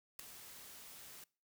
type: noise with ADSR envelope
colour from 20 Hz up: white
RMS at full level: -41 dBFS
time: 0.19-1.24 s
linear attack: 5 ms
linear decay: 3 ms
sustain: -13 dB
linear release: 3 ms
effects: noise-tail reverb RT60 0.4 s tail -24 dB re dry